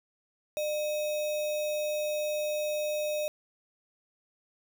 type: tone with sample-and-hold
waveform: sine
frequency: 603 Hz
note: D5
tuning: 46 cents sharp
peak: -28 dBFS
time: 0.57-3.28 s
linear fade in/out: 0 ms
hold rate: 3150 Hz
effects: none